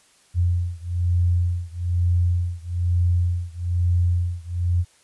sine beating tone pair, 87.31 / 88.41 Hz, F2 / F2, 0 / +22 cents, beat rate 1.1 Hz, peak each -21 / -22 dBFS, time 0.34-4.85 s, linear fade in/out 50 ms, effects white hiss -57 dBFS RMS until 5.03 s + resampled to 24000 Hz

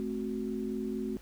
sine chord, F# diminished, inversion first, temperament equal with one note detuned, 217.2 / 261.6 / 370 Hz, A3 / C4 / F#4, -22 / 0 / 0 cents, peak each -35 / -37 / -37 dBFS, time 0-1.17 s, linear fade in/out 0 ms, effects added 50 Hz sine -52 dBFS peak until 1.21 s + pink hiss -58 dBFS RMS until 1.21 s

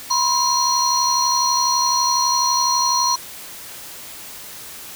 sine tone cluster, 977 / 1049 / 4221 / 5820 Hz, B5 / C6 / C8 / F#8, -19 / +4 / +14 / -29 cents, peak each -21 dBFS, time 0.1-3.16 s, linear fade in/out 10 ms, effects white hiss -36 dBFS RMS until 4.95 s

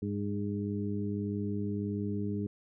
harmonic tone with a mistuned harmonic, 101.6 Hz, G#2, 38 cents flat, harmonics 1 / 2 / 3 / 4, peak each -36 / -34 / -38 / -40 dBFS, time 0.02-2.47 s, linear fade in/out 5 ms, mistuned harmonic 4, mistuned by +19 cents, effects none

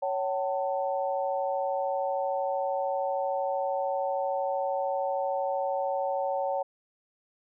sine tone cluster, 556 / 760 / 893 Hz, C#5 / F#5 / A5, +5 / +46 / +25 cents, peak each -29 / -31 / -34 dBFS, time 0.02-6.63 s, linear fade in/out 10 ms, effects none

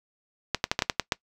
clicks, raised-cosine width 0.2 ms, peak -5 dBFS, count 8, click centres 0.547 / 0.641 / 0.715 / 0.791 / 0.822 / 0.898 / 0.997 / 1.122 s, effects noise-tail reverb RT60 0.1 s tail -22 dB re dry

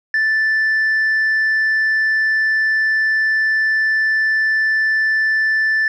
sine tone with tanh clipping, 1760 Hz, A6, in tune, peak -14 dBFS, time 0.14-5.88 s, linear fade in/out 2 ms, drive 1 dB, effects none

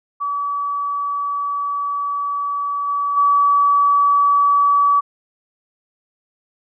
sine tone with level steps, 1144 Hz, D6, 46 cents flat, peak -19 / -17 / -11 dBFS, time 0.2-5.01 s, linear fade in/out 20 ms, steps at 2.87 / 3.16 s, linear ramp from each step 20 ms, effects none

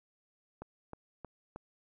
click train, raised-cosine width 1 ms, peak -29 dBFS, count 4, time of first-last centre 0.62-1.56 s, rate 3.19 Hz, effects none

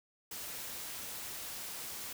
white noise, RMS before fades -43 dBFS, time 0.31-2.13 s, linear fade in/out 5 ms, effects none

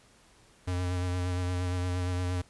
square tone with vibrato, 90 Hz, F#2, 47 cents flat, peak -29 dBFS, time 0.67-2.42 s, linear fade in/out 10 ms, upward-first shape sine, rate 8.6 Hz, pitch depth 24 cents each way, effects pink hiss -60 dBFS RMS until 2.49 s + resampled to 24000 Hz

